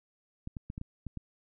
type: clicks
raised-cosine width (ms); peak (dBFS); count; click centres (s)
5; -26; 7; 0.474 / 0.568 / 0.701 / 0.779 / 0.814 / 1.067 / 1.173
effects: none